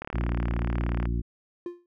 click train, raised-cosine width 0.5 ms, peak -19 dBFS, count 39, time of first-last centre 0.02-1.055 s, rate 36.7 Hz
harmonic tone, 58.3 Hz, A#1, 1 cent sharp, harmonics 1 / 2 / 3 / 4 / 5 / 6, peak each -26 / -32 / -36 / -38 / -40 / -42 dBFS, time 0.13-1.22 s, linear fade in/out 20 ms
triangle tone with exponential decay, 350 Hz, F4, 4 cents sharp, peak -26 dBFS, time 1.66-1.86 s, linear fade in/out 2 ms, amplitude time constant 42 ms
effects none

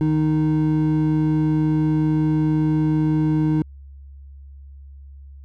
triangle tone pair together, 154.46 / 310 Hz, D#3 / D#4, -12 / -6 cents, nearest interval octave, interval 1206 cents, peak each -17 dBFS, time 0.01-3.62 s, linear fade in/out 0 ms, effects added 69 Hz sine -38 dBFS peak until 5.44 s

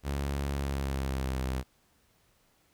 sawtooth tone with pitch glide, 70 to 64.94 Hz, C#2 to C2, +18 to -12 cents, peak -26 dBFS, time 0.03-1.64 s, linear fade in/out 50 ms, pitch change -130 cents, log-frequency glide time 0.54-1.43 s, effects pink hiss -68 dBFS RMS until 2.73 s

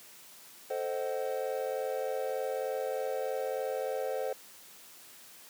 triangle chord, A diminished seventh, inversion none, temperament equal with one note detuned, 440 / 523.3 / 622.3 / 757.3 Hz, A4 / C5 / Eb5 / Gb5, 0 / 0 / 0 / +40 cents, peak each -35 / -32 / -38 / -38 dBFS, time 0.7-4.33 s, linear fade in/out 5 ms, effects white hiss -53 dBFS RMS until 5.49 s + high-pass 150 Hz 12 dB/octave

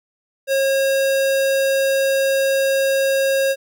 square tone, 542 Hz, C#5, 39 cents flat, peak -16 dBFS, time 0.47-3.56 s, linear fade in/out 50 ms, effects none

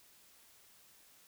silence, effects white hiss -63 dBFS RMS until 1.27 s

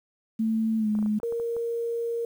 sine tone with pitch glide, 222.1 to 212.1 Hz, A3 to G#3, +16 to +37 cents, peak -22 dBFS, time 0.39-1.19 s, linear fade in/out 10 ms, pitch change -79 cents, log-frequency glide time 0.78-0.88 s
clicks, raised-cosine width 1 ms, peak -29 dBFS, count 9, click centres 0.952 / 0.989 / 1.027 / 1.061 / 1.2 / 1.233 / 1.324 / 1.399 / 1.566 s
sine tone, 466.2 Hz, A#4, in tune, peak -26 dBFS, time 1.23-2.25 s, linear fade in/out 2 ms
effects 9-bit

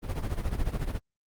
brown noise with tremolo, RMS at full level -27 dBFS, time 0.02-1 s, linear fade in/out 50 ms, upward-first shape sine, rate 14 Hz, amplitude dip 75%, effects Opus 32 kbps

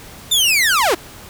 sawtooth linear sweep, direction down, 3641 to 293.7 Hz, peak -9 dBFS, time 0.31-0.95 s, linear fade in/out 10 ms, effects pink hiss -38 dBFS RMS until 1.29 s

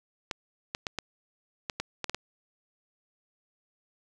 clicks, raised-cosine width 0.2 ms, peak -14 dBFS, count 9, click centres 0.312 / 0.749 / 0.868 / 0.987 / 1.698 / 1.8 / 2.043 / 2.096 / 2.146 s, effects none

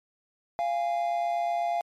triangle tone pair together, 692.8 / 821 Hz, F5 / G#5, -14 / -20 cents, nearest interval minor third, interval 294 cents, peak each -24 / -30 dBFS, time 0.59-1.81 s, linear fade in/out 0 ms, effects MP3 64 kbps

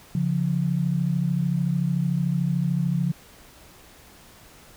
sine tone pair together, 141.09 / 174.61 Hz, C#3 / F3, +31 / 0 cents, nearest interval major third, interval 369 cents, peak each -24 / -23 dBFS, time 0.15-3.12 s, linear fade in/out 2 ms, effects pink hiss -50 dBFS RMS until 4.76 s

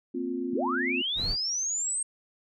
sine chord, Bb suspended second, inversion none, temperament equal with one note detuned, 233.1 / 261.6 / 352.9 Hz, Bb3 / C4 / F4, 0 / 0 / +18 cents, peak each -37 / -31 / -33 dBFS, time 0.14-1.02 s, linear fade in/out 10 ms
sine linear sweep, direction up, 196 to 8510 Hz, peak -27 dBFS, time 0.53-2.03 s, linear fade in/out 5 ms
brown noise, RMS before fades -34 dBFS, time 1.15-1.37 s, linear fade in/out 50 ms
effects none

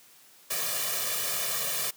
white noise with comb filter, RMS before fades -30 dBFS, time 0.5-1.91 s, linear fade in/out 10 ms, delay 1.7 ms, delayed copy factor +0.85, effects white hiss -56 dBFS RMS until 1.96 s + high-pass 150 Hz 12 dB/octave

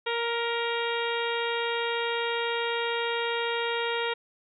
harmonic tone with a mistuned harmonic, 467.3 Hz, A#4, 4 cents sharp, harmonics 1 / 2 / 3 / 4 / 5 / 6 / 7 / 8, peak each -30 / -33 / -35 / -36 / -37 / -38 / -38 / -39 dBFS, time 0.06-4.14 s, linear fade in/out 10 ms, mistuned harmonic 4, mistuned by +17 cents, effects none

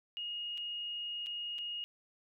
sine tone with dropouts, 2866 Hz, F7, 44 cents sharp, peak -37 dBFS, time 0.17-1.84 s, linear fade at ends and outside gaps 0 ms, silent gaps 0.575-0.579 / 1.262-1.268 / 1.583-1.587 s, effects none

